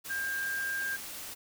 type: tone in noise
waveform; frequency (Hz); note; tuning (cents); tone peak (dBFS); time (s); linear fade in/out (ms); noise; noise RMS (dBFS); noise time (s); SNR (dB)
sine; 1599; G6; +34; -31; 0.09-0.97; 20; white; -42; 0.04-1.35; +8
effects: none